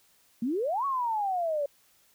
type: exponential two-way sweep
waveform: sine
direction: up then down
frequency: 219.3 to 1134 to 558 Hz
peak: -26 dBFS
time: 0.42-1.66 s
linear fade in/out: 5 ms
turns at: 0.85 s
effects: white hiss -64 dBFS RMS until 2.14 s